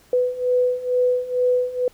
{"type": "beating tone pair", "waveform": "sine", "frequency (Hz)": [496.8, 499], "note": ["B4", "B4"], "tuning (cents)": [10, 18], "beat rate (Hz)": 2.2, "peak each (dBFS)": [-22, -19], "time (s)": [0.13, 1.88], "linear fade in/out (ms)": 2, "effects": ["pink hiss -54 dBFS RMS until 1.93 s"]}